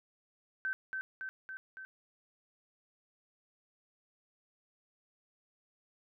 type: tone with echo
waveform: sine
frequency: 1541 Hz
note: G6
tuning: 30 cents flat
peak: -32 dBFS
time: 0.65-0.73 s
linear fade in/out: 0 ms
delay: 280 ms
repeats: 4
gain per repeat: -3 dB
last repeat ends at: 1.85 s
effects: none